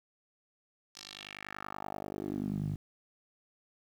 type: tone with band-pass filter sweep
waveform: 10% pulse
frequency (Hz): 50.4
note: G1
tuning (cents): +49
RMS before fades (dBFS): -39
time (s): 0.95-2.76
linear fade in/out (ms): 5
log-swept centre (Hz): 5600 to 120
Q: 2.7
effects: 10-bit